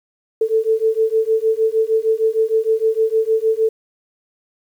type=beating tone pair; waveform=sine; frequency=440 / 446.5 Hz; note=A4 / A4; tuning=0 / +25 cents; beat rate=6.5 Hz; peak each=-17 dBFS; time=0.41-3.69 s; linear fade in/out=5 ms; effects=8-bit